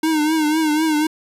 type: tone with vibrato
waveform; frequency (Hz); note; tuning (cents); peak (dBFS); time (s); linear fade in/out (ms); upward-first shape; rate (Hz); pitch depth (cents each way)
square; 310; D#4; -6; -16; 0.03-1.07; 5; triangle; 4; 79
effects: resampled to 32000 Hz